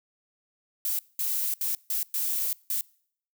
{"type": "noise bursts at uneven times", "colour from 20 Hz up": "violet", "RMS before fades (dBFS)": -28, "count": 6, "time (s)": [[0.85, 0.99], [1.19, 1.54], [1.61, 1.75], [1.9, 2.03], [2.14, 2.53], [2.7, 2.81]], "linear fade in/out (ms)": 2, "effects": ["noise-tail reverb RT60 0.6 s tail -25 dB re dry"]}